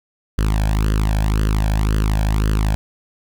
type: tone with flanger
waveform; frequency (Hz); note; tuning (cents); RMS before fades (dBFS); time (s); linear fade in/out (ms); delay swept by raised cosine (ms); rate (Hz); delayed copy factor
sawtooth; 52.7; G#1; +26; -17; 0.38-2.75; 0; 0.64 to 1.25; 1.9; +0.85
effects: none